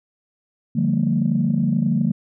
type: chord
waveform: sine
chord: G minor seventh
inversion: second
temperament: equal with one note detuned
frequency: 146.83 / 174.61 / 196 / 227.6 Hz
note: D3 / F3 / G3 / Bb3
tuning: 0 / 0 / 0 / -41 cents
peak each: -22 / -22 / -23 / -20 dBFS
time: 0.75-2.12 s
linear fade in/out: 10 ms
effects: tanh soft clip ceiling -8 dBFS